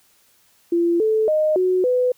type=tone with pitch steps; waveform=sine; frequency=341.6 / 436.9 / 617 / 368.2 / 500 Hz; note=F4 / A4 / D#5 / F#4 / B4; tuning=-38 / -12 / -15 / -8 / +21 cents; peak=-15 dBFS; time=0.72-2.12 s; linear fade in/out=5 ms; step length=280 ms; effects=white hiss -58 dBFS RMS until 2.17 s